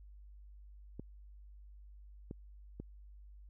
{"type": "clicks", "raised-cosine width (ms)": 3, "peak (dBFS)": -30, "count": 3, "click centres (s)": [0.996, 2.311, 2.8], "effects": ["added 50 Hz sine -52 dBFS peak until 3.49 s"]}